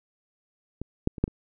clicks, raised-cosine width 3 ms, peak -20 / -9 / -24 / -8 / -24 dBFS, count 5, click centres 0.816 / 1.074 / 1.182 / 1.24 / 1.279 s, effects none

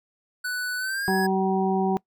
square tone with pitch glide, 1488 to 1670.2 Hz, F#6 to G#6, +9 to +9 cents, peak -27 dBFS, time 0.44-1.27 s, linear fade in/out 10 ms, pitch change +200 cents, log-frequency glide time 0.78-1.13 s
harmonic tone, 190.7 Hz, G3, 47 cents flat, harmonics 1 / 2 / 4 / 5, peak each -24 / -25 / -26 / -32 dBFS, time 1.08-1.97 s, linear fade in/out 0 ms
effects noise-tail reverb RT60 0.1 s tail -23 dB re dry

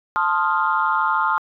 sine chord, F dominant seventh, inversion first, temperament equal, 880 / 1046.5 / 1244.5 / 1396.9 Hz, A5 / C6 / Eb6 / F6, 0 / 0 / 0 / 0 cents, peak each -22 dBFS, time 0.16-1.38 s, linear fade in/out 0 ms, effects tanh soft clip ceiling -7 dBFS

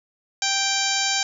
harmonic tone with a mistuned harmonic, 785 Hz, G5, 2 cents sharp, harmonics 1 / 2 / 3 / 4 / 5 / 6 / 7 / 8 / 9, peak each -29 / -29 / -29 / -29 / -29 / -29 / -29 / -29 / -29 dBFS, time 0.42-1.23 s, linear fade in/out 2 ms, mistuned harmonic 5, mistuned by -19 cents, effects 9-bit

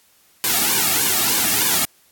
white noise with flanger, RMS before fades -18 dBFS, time 0.44-1.85 s, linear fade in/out 0 ms, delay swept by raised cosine 1.5 to 2.02 ms, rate 3.3 Hz, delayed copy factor -0.95, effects white hiss -56 dBFS RMS until 2.11 s + AAC 64 kbps

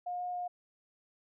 sine tone with pitch steps, 714 / 718 / 714 Hz, F5 / F5 / F5, +38 / +48 / +38 cents, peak -34 dBFS, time 0.06-0.48 s, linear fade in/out 10 ms, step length 140 ms, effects none

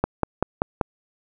click train, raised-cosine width 1 ms, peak -5 dBFS, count 5, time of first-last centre 0.04-0.812 s, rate 5.18 Hz, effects none

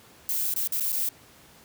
violet noise with dropouts, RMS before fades -27 dBFS, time 0.29-1.09 s, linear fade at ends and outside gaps 2 ms, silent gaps 0.54-0.561 / 0.675-0.721 / 0.799-0.806 / 0.921-0.926 s, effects pink hiss -53 dBFS RMS until 1.64 s + high-pass 80 Hz 12 dB/octave

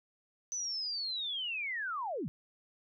sine linear sweep, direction down, 6100 to 120.9 Hz, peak -34 dBFS, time 0.52-2.28 s, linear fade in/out 0 ms, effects none

